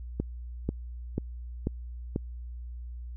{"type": "click train", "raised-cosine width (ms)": 3, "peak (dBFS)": -15, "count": 5, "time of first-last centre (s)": [0.2, 2.161], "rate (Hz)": 2.04, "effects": ["added 60 Hz sine -37 dBFS peak until 3.16 s"]}